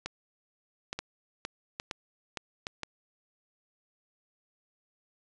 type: two click trains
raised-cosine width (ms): 0.2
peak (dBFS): -17 / -17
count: 4 / 5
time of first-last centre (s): 0.06-2.669 / 0.99-2.833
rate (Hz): 1.15 / 2.17
effects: resampled to 22050 Hz